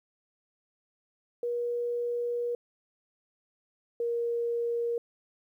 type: tone pair in turn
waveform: sine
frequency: 479 / 470.5 Hz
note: A#4 / A#4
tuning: +47 / +16 cents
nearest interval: unison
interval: 31 cents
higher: first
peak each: -28 / -27 dBFS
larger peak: second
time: 1.43-2.55 / 4-4.98 s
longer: first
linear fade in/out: 2 ms
effects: 11-bit